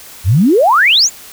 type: exponential sweep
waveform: sine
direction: up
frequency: 78 to 7459 Hz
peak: -6 dBFS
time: 0.24-1.1 s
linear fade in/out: 50 ms
effects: white hiss -35 dBFS RMS until 1.32 s